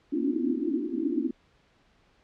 pink band-pass noise, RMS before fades -28 dBFS, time 0.12-1.31 s, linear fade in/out 10 ms, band 240 to 350 Hz, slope 96 dB/octave, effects pink hiss -64 dBFS RMS until 2.23 s + low-pass 4000 Hz 12 dB/octave

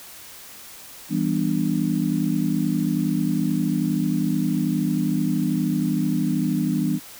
sine chord, E minor seventh, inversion none, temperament just, 164.81 / 197.78 / 247.2 / 296.7 Hz, E3 / G3 / B3 / D4, 0 / +16 / +2 / +18 cents, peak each -25 dBFS, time 1.09-7 s, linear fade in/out 50 ms, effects white hiss -42 dBFS RMS until 7.19 s

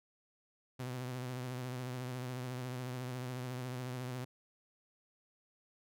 sawtooth tone with vibrato, 126.1 Hz, B2, 36 cents sharp, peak -35 dBFS, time 0.79-4.25 s, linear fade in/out 10 ms, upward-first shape triangle, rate 14 Hz, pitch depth 59 cents each way, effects none

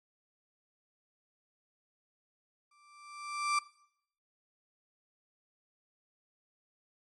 35% pulse tone with exponential growth, 1174.7 Hz, D6, in tune, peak -24 dBFS, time 2.71-3.59 s, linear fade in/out 5 ms, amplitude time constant 190 ms, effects noise-tail reverb RT60 0.7 s tail -20 dB re dry + MP3 48 kbps

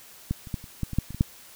clicks, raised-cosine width 5 ms, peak -13 / -28 / -16 / -30 / -14 / -21 / -9 / -25 / -23 / -7 dBFS, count 10, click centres 0.31 / 0.472 / 0.542 / 0.641 / 0.833 / 0.933 / 0.986 / 1.106 / 1.146 / 1.209 s, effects white hiss -49 dBFS RMS until 1.55 s

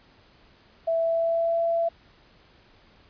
sine tone with pitch glide, 660 to 671.1 Hz, E5 to E5, +2 to +31 cents, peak -21 dBFS, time 0.87-1.89 s, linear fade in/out 10 ms, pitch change +29 cents, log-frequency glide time 0.97-1.61 s, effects pink hiss -57 dBFS RMS until 3.09 s + resampled to 11025 Hz

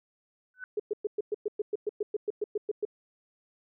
sine tone with exponential growth, 1500 Hz, F#6, 23 cents sharp, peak -33 dBFS, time 0.54-0.64 s, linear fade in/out 1 ms, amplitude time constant 21 ms
sine tone bursts, 419 Hz, G#4, 15 cents sharp, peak -26 dBFS, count 16, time 0.77-2.852 s, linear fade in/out 5 ms, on 27 ms, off 110 ms
effects none

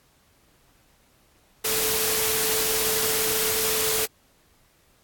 sine tone in noise, 439.4 Hz, A4, 2 cents flat, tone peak -30 dBFS, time 1.64-4.06 s, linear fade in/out 10 ms, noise white, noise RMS -24 dBFS, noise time 1.64-4.06 s, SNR -9 dB, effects pink hiss -61 dBFS RMS until 5.03 s + AAC 64 kbps

